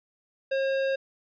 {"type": "tone with tanh clipping", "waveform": "sine", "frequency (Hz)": 539, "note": "C#5", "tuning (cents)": -49, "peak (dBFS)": -26, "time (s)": [0.51, 0.96], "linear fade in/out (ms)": 10, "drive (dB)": 17, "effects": ["resampled to 11025 Hz"]}